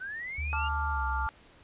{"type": "linear sweep", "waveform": "sine", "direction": "up", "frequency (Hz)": [1480, 2859], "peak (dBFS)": -35, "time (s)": [0, 0.69], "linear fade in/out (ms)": 20}
{"type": "tone with pitch glide", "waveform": "sine", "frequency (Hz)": [73.6, 65.57], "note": ["D2", "C2"], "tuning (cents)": [4, 4], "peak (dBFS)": -31, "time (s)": [0.38, 1.27], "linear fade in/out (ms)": 5, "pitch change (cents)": -200, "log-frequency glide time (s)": [0.9, 1.04]}
{"type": "chord", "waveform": "sine", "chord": "D minor", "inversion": "second", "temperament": "equal", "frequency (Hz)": [880, 1174.7, 1396.9], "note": ["A5", "D6", "F6"], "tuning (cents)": [0, 0, 0], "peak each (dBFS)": [-33, -36, -34], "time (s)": [0.53, 1.29], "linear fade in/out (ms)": 0}
{"effects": ["pink hiss -57 dBFS RMS until 1.63 s", "resampled to 8000 Hz"]}